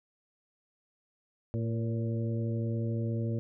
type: harmonic tone with a mistuned harmonic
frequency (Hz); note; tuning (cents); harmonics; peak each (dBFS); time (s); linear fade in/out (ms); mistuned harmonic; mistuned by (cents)
113.9; A#2; -40; 1 / 2 / 3 / 4 / 5; -30 / -36 / -40 / -42 / -44; 1.54-3.39; 0; 4; +45
effects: none